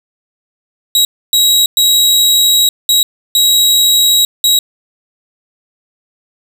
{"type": "tone bursts at uneven times", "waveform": "sawtooth", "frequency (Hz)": 3839, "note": "B7", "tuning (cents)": -50, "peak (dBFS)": -4, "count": 6, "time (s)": [[0.95, 1.05], [1.33, 1.66], [1.77, 2.69], [2.89, 3.03], [3.35, 4.25], [4.44, 4.59]], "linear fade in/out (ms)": 2, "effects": []}